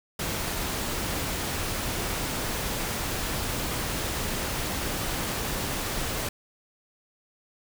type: noise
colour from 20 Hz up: pink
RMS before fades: -30 dBFS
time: 0.19-6.29 s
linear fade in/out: 5 ms
effects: none